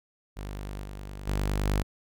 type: tone with level steps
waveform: sawtooth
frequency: 49.74 Hz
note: G1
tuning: 26 cents sharp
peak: -31 / -34 / -22 / -20 dBFS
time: 0.36-1.83 s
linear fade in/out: 20 ms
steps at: 0.83 / 1.27 / 1.65 s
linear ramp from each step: 10 ms
effects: none